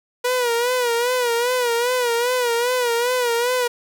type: tone with vibrato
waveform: sawtooth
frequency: 485.1 Hz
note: B4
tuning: 31 cents flat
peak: -14 dBFS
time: 0.24-3.68 s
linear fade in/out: 10 ms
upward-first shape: sine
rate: 2.5 Hz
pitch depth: 76 cents each way
effects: none